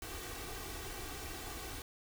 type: noise with comb filter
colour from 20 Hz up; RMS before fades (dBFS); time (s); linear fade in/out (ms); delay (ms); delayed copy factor
pink; -44; 0.02-1.82; 2; 2.6; +0.7
effects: none